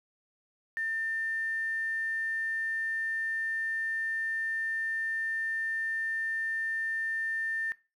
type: tone with quantisation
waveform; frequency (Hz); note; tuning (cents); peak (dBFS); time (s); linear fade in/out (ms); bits
sine; 1800; A6; +39; -30; 0.77-7.72; 0; 9
effects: noise-tail reverb RT60 0.3 s tail -20 dB re dry